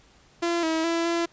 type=tone with pitch steps; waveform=sawtooth; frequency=341.1 / 321.7 / 334.4 / 338.4 Hz; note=F4 / E4 / E4 / E4; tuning=-41 / -42 / +25 / +45 cents; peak=-19 dBFS; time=0.42-1.26 s; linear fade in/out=10 ms; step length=210 ms; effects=pink hiss -57 dBFS RMS until 1.32 s + resampled to 16000 Hz